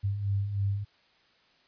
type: beating tone pair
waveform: sine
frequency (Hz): 97.1 / 100.3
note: G2 / G2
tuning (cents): -16 / +40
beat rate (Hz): 3.2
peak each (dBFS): -35 / -27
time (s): 0.03-0.85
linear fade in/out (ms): 20
effects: white hiss -64 dBFS RMS until 1.67 s + resampled to 11025 Hz